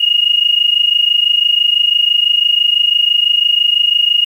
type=tone pair together; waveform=sine; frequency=2851 / 2877 Hz; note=F7 / F#7; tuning=+35 / -49 cents; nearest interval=unison; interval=16 cents; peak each=-12 dBFS; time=0-4.25 s; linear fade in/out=10 ms; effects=7-bit